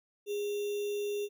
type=tone with sample-and-hold; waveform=sine; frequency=410.6 Hz; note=G#4; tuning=20 cents flat; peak=-31 dBFS; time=0.26-1.29 s; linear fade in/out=50 ms; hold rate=3150 Hz; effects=none